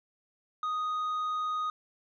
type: tone with tanh clipping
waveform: sine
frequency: 1244.5 Hz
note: D#6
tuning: in tune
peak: -30 dBFS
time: 0.63-1.7 s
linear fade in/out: 2 ms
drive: 4 dB
effects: none